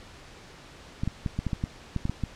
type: clicks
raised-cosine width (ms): 5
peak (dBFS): -15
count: 11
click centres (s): 1.035 / 1.076 / 1.262 / 1.39 / 1.467 / 1.532 / 1.639 / 1.963 / 2.054 / 2.096 / 2.237
effects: pink hiss -48 dBFS RMS until 2.35 s + low-pass 6000 Hz 12 dB/octave